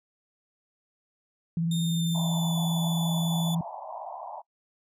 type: tone with vibrato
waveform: sine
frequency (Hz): 166.6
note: E3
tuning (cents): +19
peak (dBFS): -24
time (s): 1.57-3.61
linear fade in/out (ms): 2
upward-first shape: sine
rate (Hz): 20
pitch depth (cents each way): 46
type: tone with pitch glide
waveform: sawtooth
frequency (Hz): 3651 to 3474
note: A#7 to A7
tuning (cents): -37 to -23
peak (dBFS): -31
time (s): 1.71-3.55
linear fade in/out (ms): 5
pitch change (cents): -86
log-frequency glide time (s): 1.83-2.56
type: band-pass noise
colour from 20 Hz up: pink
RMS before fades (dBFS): -39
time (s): 2.14-4.42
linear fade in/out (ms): 20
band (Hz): 620 to 1000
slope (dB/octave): 96
effects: noise-tail reverb RT60 0.1 s tail -24 dB re dry